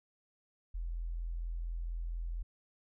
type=tone; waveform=sine; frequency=42.14 Hz; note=E1; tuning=39 cents sharp; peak=-35 dBFS; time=0.74-2.43 s; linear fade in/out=10 ms; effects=none